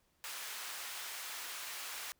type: high-pass noise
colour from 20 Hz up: pink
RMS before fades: -44 dBFS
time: 0.24-2.12 s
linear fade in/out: 0 ms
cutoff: 1200 Hz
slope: 12 dB/octave
effects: pink hiss -75 dBFS RMS until 2.19 s